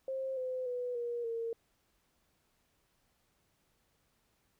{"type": "tone with pitch steps", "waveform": "sine", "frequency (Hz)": [530, 511.4, 493.4, 476, 459.3], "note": ["C5", "C5", "B4", "A#4", "A#4"], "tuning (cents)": [22, -40, -2, 36, -26], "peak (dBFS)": -34, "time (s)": [0.08, 1.53], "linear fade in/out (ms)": 2, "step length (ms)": 290, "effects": ["pink hiss -75 dBFS RMS until 4.59 s"]}